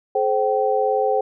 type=tone cluster; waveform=sine; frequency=427.5 / 525 / 772 Hz; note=A4 / C5 / G5; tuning=-50 / +6 / -27 cents; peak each=-21 dBFS; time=0.15-1.21 s; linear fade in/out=5 ms; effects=none